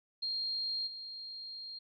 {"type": "tone with level steps", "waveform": "sine", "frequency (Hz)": 4218, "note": "C8", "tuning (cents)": 13, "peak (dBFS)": [-33, -42], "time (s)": [0.22, 1.79], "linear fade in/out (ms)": 10, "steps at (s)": 0.86, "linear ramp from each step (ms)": 20, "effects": []}